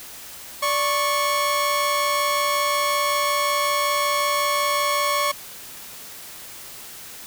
sawtooth tone pair together, 583 / 1100.6 Hz, D5 / C#6, -13 / -13 cents, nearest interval major seventh, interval 1100 cents, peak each -21 / -17 dBFS, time 0.62-5.32 s, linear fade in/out 10 ms, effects white hiss -39 dBFS RMS until 7.26 s

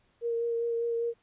sine tone with vibrato, 466.2 Hz, A#4, in tune, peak -27 dBFS, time 0.21-1.14 s, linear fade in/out 50 ms, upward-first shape sine, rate 5 Hz, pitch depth 15 cents each way, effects pink hiss -69 dBFS RMS until 1.22 s + resampled to 8000 Hz

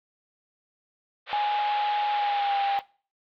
white band-pass noise, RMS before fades -36 dBFS, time 1.26-2.82 s, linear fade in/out 50 ms, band 500 to 3700 Hz, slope 48 dB/octave
sine tone with pitch glide, 830.6 to 798.6 Hz, G#5 to G5, 0 to +32 cents, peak -23 dBFS, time 1.33-2.79 s, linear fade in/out 0 ms, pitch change -68 cents, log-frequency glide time 2.11-2.58 s
effects noise-tail reverb RT60 0.4 s tail -21 dB re dry

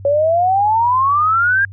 sine exponential sweep, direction up, 554.4 to 1633 Hz, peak -11 dBFS, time 0.05-1.65 s, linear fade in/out 2 ms, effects added 97 Hz sine -31 dBFS peak until 1.72 s

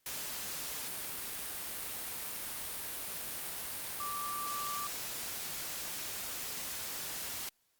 sine tone in noise, 1170 Hz, D6, 7 cents flat, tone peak -37 dBFS, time 4-4.87 s, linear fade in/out 2 ms, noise white, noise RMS -40 dBFS, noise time 0.06-7.49 s, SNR 0 dB, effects white hiss -75 dBFS RMS until 7.79 s + Opus 48 kbps

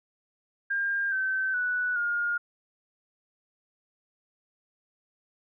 sine tone with pitch steps, 1604 / 1540.4 / 1479.4 / 1420.8 Hz, G6 / G6 / F#6 / F6, +39 / -31 / -1 / +29 cents, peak -25 dBFS, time 0.7-2.38 s, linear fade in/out 10 ms, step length 420 ms, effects none

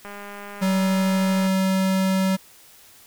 click train, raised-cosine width 0.5 ms, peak -23 dBFS, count 289, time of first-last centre 0.05-1.469 s, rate 203 Hz
square tone, 190 Hz, F#3, 46 cents sharp, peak -19 dBFS, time 0.61-2.37 s, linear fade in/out 20 ms
effects white hiss -50 dBFS RMS until 3.06 s

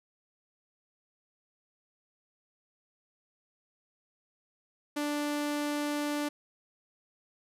sawtooth tone, 293.7 Hz, D4, in tune, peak -26 dBFS, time 4.96-6.29 s, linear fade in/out 10 ms, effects resampled to 32000 Hz

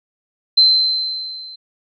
sine tone with level ramp, 4089 Hz, C8, 41 cents flat, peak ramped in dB -6 to -33 dBFS, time 0.57-1.56 s, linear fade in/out 10 ms, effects none

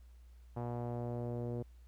sawtooth tone with low-pass filter sweep, 120 Hz, B2, 49 cents flat, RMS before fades -39 dBFS, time 0.56-1.63 s, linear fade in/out 10 ms, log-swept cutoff 840 to 480 Hz, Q 2.1, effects added 60 Hz sine -54 dBFS peak until 1.87 s + pink hiss -74 dBFS RMS until 1.87 s

